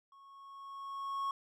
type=tone with level ramp; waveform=triangle; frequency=1100 Hz; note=C#6; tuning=14 cents flat; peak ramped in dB=-55 to -30 dBFS; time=0.12-1.31 s; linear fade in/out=2 ms; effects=none